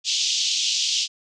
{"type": "band-pass noise", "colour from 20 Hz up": "pink", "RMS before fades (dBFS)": -23, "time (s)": [0.04, 1.08], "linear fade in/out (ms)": 50, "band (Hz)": [2900, 6700], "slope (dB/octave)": 48, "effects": []}